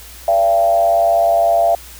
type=tone with frequency modulation; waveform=sine; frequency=679 Hz; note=F5; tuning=49 cents flat; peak=-10 dBFS; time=0.28-1.75 s; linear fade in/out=2 ms; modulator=99 Hz; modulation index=0.76; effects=added 60 Hz sine -39 dBFS peak until 1.99 s + white hiss -38 dBFS RMS until 1.99 s